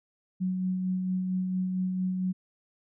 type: tone with tremolo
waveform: sine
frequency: 185 Hz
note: F#3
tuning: in tune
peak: -25 dBFS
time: 0.4-2.33 s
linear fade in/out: 20 ms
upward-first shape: sine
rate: 4.4 Hz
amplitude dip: 30%
effects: none